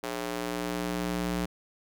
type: tone with high-pass filter sweep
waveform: square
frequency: 59.7 Hz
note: A#1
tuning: 42 cents sharp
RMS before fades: -32 dBFS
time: 0.03-1.46 s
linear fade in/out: 10 ms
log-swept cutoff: 420 to 140 Hz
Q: 0.99
effects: none